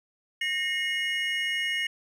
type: tone cluster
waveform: triangle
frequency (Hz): 1842 / 2158 / 2890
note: A#6 / C#7 / F#7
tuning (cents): -21 / -47 / -41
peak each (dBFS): -29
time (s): 0.41-1.87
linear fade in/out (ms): 5
effects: none